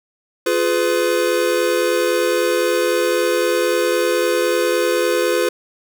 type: chord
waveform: square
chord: F diminished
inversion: none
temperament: just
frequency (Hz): 349.2 / 419.1 / 502.9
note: F4 / Ab4 / Cb5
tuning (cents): 0 / +16 / +31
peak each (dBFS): -21 / -22 / -19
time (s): 0.46-5.49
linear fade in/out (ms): 5
effects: none